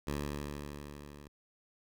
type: tone with level ramp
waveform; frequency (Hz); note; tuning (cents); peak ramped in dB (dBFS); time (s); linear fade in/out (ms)
10% pulse; 72.6; D2; -19; -25 to -42; 0.07-1.28; 5
effects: none